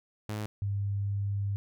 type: tone pair in turn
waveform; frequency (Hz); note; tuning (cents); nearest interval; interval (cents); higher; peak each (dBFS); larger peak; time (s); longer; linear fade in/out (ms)
sawtooth / sine; 106.2 / 100.24; G#2 / G2; +39 / +39; minor second; 100; first; -29 / -28; second; 0.29-0.46 / 0.62-1.56; second; 0
effects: none